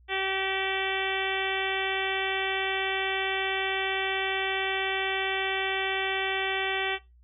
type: harmonic tone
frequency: 384.5 Hz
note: G4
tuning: 33 cents flat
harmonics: 1 / 2 / 3 / 4 / 5 / 6 / 7 / 8 / 9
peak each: -33 / -33 / -39 / -36 / -33 / -35 / -37 / -37 / -38 dBFS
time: 0.08-6.99 s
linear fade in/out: 50 ms
effects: noise-tail reverb RT60 0.2 s tail -17 dB re dry + added 60 Hz sine -54 dBFS peak until 7.23 s